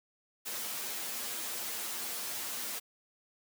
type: noise with comb filter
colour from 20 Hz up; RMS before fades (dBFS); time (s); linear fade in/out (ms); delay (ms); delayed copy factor
white; -38; 0.45-2.8; 20; 8.5; +0.9
effects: high-pass 200 Hz 12 dB/octave